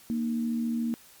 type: tone pair together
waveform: sine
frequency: 233 / 307 Hz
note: A#3 / D#4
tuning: -1 / -23 cents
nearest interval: perfect fourth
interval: 478 cents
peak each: -26 / -37 dBFS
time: 0.1-0.94 s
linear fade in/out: 0 ms
effects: white hiss -54 dBFS RMS until 1.2 s + MP3 96 kbps